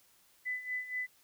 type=tone with tremolo; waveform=sine; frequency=2002 Hz; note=B6; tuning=23 cents sharp; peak=-32 dBFS; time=0.45-1.07 s; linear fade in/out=20 ms; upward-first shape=sine; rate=4.2 Hz; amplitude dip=75%; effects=white hiss -66 dBFS RMS until 1.23 s